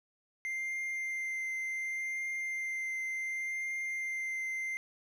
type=tone with vibrato; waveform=triangle; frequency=2093 Hz; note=C7; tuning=in tune; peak=-32 dBFS; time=0.45-4.77 s; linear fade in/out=0 ms; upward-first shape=triangle; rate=0.68 Hz; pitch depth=12 cents each way; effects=none